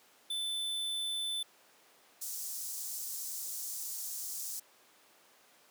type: tone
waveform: square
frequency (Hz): 3520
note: A7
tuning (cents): 0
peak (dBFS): -34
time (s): 0.3-1.43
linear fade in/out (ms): 5
type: high-pass noise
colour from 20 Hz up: pink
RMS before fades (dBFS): -40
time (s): 2.21-4.6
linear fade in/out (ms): 10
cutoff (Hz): 6000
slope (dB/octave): 24
effects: pink hiss -62 dBFS RMS until 5.7 s + high-pass 400 Hz 12 dB/octave